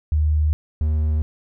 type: tone pair in turn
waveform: sine / triangle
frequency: 76.3 / 76.88 Hz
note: D#2 / D#2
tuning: -33 / -20 cents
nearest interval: unison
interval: 13 cents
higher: second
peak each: -15 dBFS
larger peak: neither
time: 0.12-0.53 / 0.81-1.22 s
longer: neither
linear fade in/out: 0 ms
effects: none